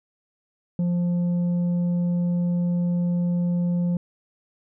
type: tone with tanh clipping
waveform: triangle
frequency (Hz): 175.1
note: F3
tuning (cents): +5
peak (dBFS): -21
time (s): 0.79-3.97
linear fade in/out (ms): 2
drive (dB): 9
effects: none